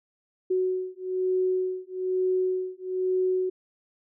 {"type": "beating tone pair", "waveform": "sine", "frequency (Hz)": [370.2, 371.3], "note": ["F#4", "F#4"], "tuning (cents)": [1, 6], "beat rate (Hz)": 1.1, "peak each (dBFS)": -27, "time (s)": [0.5, 3.5], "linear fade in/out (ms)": 10, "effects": []}